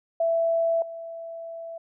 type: tone with level steps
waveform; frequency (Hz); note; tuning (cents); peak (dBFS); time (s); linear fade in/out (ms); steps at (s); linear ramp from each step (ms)
sine; 664; E5; +12; -20 / -34; 0.2-1.78; 5; 0.82; 2
effects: none